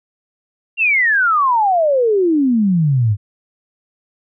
sine exponential sweep, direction down, 2804 to 98 Hz, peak -11 dBFS, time 0.77-3.17 s, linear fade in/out 50 ms, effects none

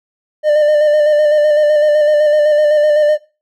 triangle tone with vibrato, 600 Hz, D5, 37 cents sharp, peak -6 dBFS, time 0.43-3.18 s, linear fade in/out 50 ms, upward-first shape square, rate 7.9 Hz, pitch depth 26 cents each way, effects noise-tail reverb RT60 0.3 s tail -18 dB re dry

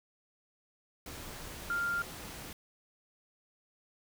sine tone in noise, 1396.9 Hz, F6, in tune, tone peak -30 dBFS, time 1.7-2.02 s, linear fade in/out 2 ms, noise pink, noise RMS -45 dBFS, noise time 1.06-2.53 s, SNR +12 dB, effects none

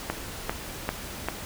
click train, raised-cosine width 0.5 ms, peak -11 dBFS, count 4, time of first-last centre 0.1-1.286 s, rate 2.53 Hz, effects pink hiss -38 dBFS RMS until 1.45 s

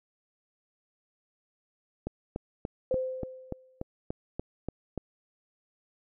click train, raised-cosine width 2 ms, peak -19 dBFS, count 11, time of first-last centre 2.07-4.977 s, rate 3.44 Hz
sine tone with exponential decay, 517 Hz, C5, 21 cents flat, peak -24 dBFS, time 2.91-3.83 s, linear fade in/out 2 ms, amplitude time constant 200 ms
effects none

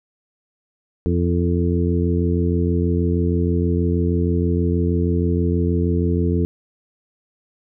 harmonic tone with a mistuned harmonic, 86.3 Hz, F2, 20 cents flat, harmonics 1 / 2 / 3 / 4 / 5, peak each -19 / -22 / -24 / -25 / -26 dBFS, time 1.06-6.45 s, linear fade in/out 0 ms, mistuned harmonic 5, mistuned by +25 cents, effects none

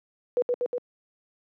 sine tone with echo, 490 Hz, B4, 14 cents flat, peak -19 dBFS, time 0.37-0.42 s, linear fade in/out 0 ms, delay 120 ms, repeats 3, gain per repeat -2 dB, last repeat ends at 0.78 s, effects high-pass 300 Hz 12 dB/octave

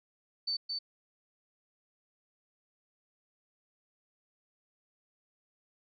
sine tone with echo, 4538 Hz, C#8, 40 cents sharp, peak -30 dBFS, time 0.47-0.57 s, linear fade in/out 10 ms, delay 220 ms, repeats 1, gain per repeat -3 dB, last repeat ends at 0.79 s, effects none

